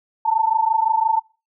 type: tone pair together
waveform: sine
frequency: 880 / 905.8 Hz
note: A5 / A#5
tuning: 0 / -50 cents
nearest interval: minor second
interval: 50 cents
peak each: -18 dBFS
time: 0.25-1.2 s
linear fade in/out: 10 ms
effects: noise-tail reverb RT60 0.3 s tail -24 dB re dry